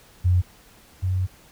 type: tone pair in turn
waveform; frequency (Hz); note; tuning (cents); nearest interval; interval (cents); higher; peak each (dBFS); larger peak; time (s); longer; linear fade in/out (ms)
sine; 90 / 92.8; F#2 / F#2; -47 / +6; minor second; 53; second; -15 / -20; first; 0.24-0.42 / 1.02-1.27; second; 20
effects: pink hiss -52 dBFS RMS until 1.51 s